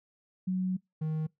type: tone pair in turn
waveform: sine / triangle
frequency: 185.3 / 156.59 Hz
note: F#3 / D#3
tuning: +3 / +11 cents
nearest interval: minor third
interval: 292 cents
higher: first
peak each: -27 dBFS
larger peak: neither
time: 0.47-0.77 / 1.01-1.27 s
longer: first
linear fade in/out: 10 ms
effects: noise-tail reverb RT60 0.2 s tail -26 dB re dry